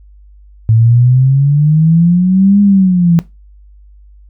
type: exponential two-way sweep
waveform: sine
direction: up then down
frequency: 110 to 204.7 to 165.5 Hz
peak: -5 dBFS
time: 0.69-3.19 s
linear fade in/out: 0 ms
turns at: 2.61 s
effects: noise-tail reverb RT60 0.2 s tail -17 dB re dry + added 50 Hz sine -37 dBFS peak until 4.29 s